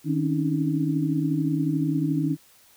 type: tone cluster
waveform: sine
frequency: 155.2 / 268.9 / 282.9 / 314.2 Hz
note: D#3 / C4 / C#4 / D#4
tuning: -4 / +47 / +35 / +17 cents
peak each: -25 / -31 / -26 / -28 dBFS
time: 0.04-2.37 s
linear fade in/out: 50 ms
effects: white hiss -56 dBFS RMS until 2.76 s